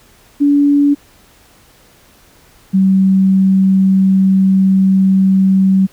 sine tone pair in turn, 286.5 / 191.2 Hz, D4 / G3, -43 / -43 cents, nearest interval perfect fifth, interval 700 cents, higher first, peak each -7 dBFS, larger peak neither, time 0.4-0.95 / 2.73-5.87 s, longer second, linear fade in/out 20 ms, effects pink hiss -47 dBFS RMS until 5.92 s

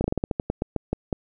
slowing click train, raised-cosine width 2 ms, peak -10 dBFS, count 13, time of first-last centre 0.01-1.128 s, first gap 32 ms, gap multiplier 1.18, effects none

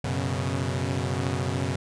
sawtooth chord, F# suspended fourth, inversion none, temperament equal with one note detuned, 92.5 / 123.47 / 137.32 Hz, F#2 / B2 / C#3, 0 / 0 / -16 cents, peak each -26 dBFS, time 0.04-1.76 s, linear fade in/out 5 ms, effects resampled to 22050 Hz

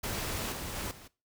pink noise with level steps, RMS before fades -35 / -39 / -37 / -51 dBFS, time 0.03-1.08 s, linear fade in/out 10 ms, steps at 0.52 / 0.75 / 0.91 s, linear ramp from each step 2 ms, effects noise-tail reverb RT60 0.3 s tail -20 dB re dry

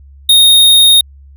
square tone, 3710 Hz, A#7, 9 cents flat, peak -4 dBFS, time 0.29-1.01 s, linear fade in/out 5 ms, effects added 69 Hz sine -35 dBFS peak until 1.36 s

